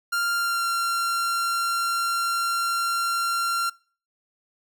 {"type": "tone with pitch glide", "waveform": "45% pulse", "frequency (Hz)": [1394, 1375.6], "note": ["F6", "F6"], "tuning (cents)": [-4, -27], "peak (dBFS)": -22, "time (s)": [0.12, 3.7], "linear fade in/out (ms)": 10, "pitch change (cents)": -23, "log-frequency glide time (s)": [0.34, 0.66], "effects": ["noise-tail reverb RT60 0.4 s tail -23 dB re dry"]}